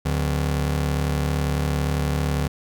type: ring-modulated tone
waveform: 35% pulse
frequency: 110 Hz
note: A2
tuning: in tune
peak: -16 dBFS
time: 0.05-2.48 s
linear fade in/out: 10 ms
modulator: 36.1 Hz
effects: none